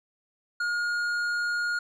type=tone with tanh clipping; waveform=sine; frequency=1428 Hz; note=F6; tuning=38 cents sharp; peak=-27 dBFS; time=0.6-1.79 s; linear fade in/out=5 ms; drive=9 dB; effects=none